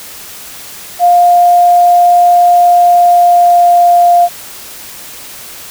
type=tone with pitch glide; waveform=sine; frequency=704 to 699.9 Hz; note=F5 to F5; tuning=+14 to +4 cents; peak=-3 dBFS; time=0.99-4.29 s; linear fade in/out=50 ms; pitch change=-10 cents; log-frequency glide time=2.68-3.79 s; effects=white hiss -29 dBFS RMS until 5.7 s